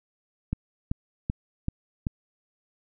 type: click train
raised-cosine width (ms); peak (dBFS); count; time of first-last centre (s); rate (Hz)
5; -14; 5; 0.53-2.068; 2.6
effects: none